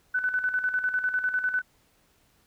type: tone with tremolo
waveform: sine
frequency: 1500 Hz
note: F#6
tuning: 23 cents sharp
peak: -22 dBFS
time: 0.14-1.62 s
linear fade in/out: 10 ms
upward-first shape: square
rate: 10 Hz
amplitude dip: 60%
effects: pink hiss -65 dBFS RMS until 2.46 s